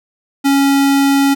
square tone, 277.2 Hz, C#4, in tune, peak -10 dBFS, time 0.44-1.35 s, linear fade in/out 20 ms, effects none

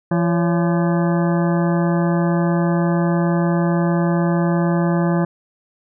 harmonic tone with a mistuned harmonic, 170.7 Hz, F3, 39 cents flat, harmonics 1 / 2 / 3 / 4 / 5 / 6 / 7 / 9 / 10, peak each -16 / -22 / -26 / -28 / -30 / -32 / -33 / -35 / -36 dBFS, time 0.11-5.25 s, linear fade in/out 5 ms, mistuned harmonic 3, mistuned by +150 cents, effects none

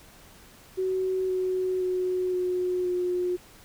sine tone with pitch steps, 375 / 370.9 / 366.9 / 362.9 / 358.9 Hz, F#4 / F#4 / F#4 / F#4 / F4, +23 / +4 / -15 / -34 / +47 cents, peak -24 dBFS, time 0.77-3.37 s, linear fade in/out 20 ms, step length 520 ms, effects pink hiss -52 dBFS RMS until 3.64 s

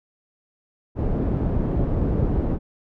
pink low-pass noise, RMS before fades -22 dBFS, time 0.95-2.59 s, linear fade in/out 50 ms, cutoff 410 Hz, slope 12 dB/octave, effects none

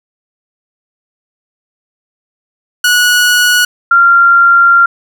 sawtooth / sine tone pair in turn, 1464 / 1384.6 Hz, F#6 / F6, -19 / -15 cents, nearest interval minor second, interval 96 cents, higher first, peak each -3 dBFS, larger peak neither, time 2.84-3.65 / 3.91-4.86 s, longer second, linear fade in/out 5 ms, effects none

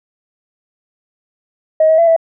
sine tone with pitch steps, 630 / 638 / 672 / 657 Hz, D#5 / D#5 / E5 / E5, +21 / +43 / +33 / -6 cents, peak -6 dBFS, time 1.8-2.164 s, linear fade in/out 5 ms, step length 91 ms, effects tanh soft clip ceiling -2 dBFS

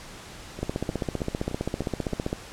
two click trains, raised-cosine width 2 ms, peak -22 / -13 dBFS, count 6 / 27, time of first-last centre 0.59-2.128 / 0.63-2.329 s, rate 3.25 / 15.3 Hz, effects pink hiss -43 dBFS RMS until 2.52 s + low-pass 9000 Hz 12 dB/octave

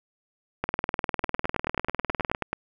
two click trains, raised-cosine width 0.5 ms, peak -11 / -10 dBFS, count 13 / 35, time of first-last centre 1.24-2.53 / 0.64-2.349 s, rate 9.3 / 19.9 Hz, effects none

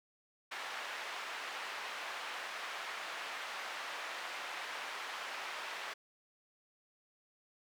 white band-pass noise, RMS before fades -43 dBFS, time 0.51-5.94 s, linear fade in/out 10 ms, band 720 to 2200 Hz, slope 12 dB/octave, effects none

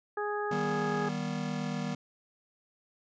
harmonic tone, 415.3 Hz, G#4, in tune, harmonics 1 / 2 / 3 / 4, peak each -33 / -36 / -38 / -39 dBFS, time 0.17-1.09 s, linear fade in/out 5 ms
square chord, Eb augmented, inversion none, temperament just, 155.56 / 194.45 / 243.1 Hz, Eb3 / G3 / B3, 0 / -14 / -27 cents, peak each -37 dBFS, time 0.51-1.95 s, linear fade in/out 5 ms
effects resampled to 16000 Hz

